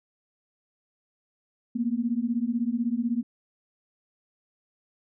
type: beating tone pair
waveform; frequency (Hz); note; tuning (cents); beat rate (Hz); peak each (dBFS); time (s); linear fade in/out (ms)
sine; 228.3 / 244.3; A#3 / B3; -36 / -19; 16; -27; 1.75-3.23; 10
effects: none